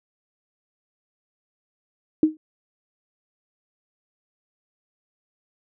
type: tone with exponential decay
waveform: sine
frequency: 311.7 Hz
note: D#4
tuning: 3 cents sharp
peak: -9 dBFS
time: 2.23-2.37 s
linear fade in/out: 2 ms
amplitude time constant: 29 ms
effects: none